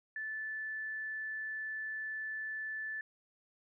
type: tone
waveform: sine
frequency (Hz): 1749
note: A6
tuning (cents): -11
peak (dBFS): -37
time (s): 0.16-3.01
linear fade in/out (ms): 2
effects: none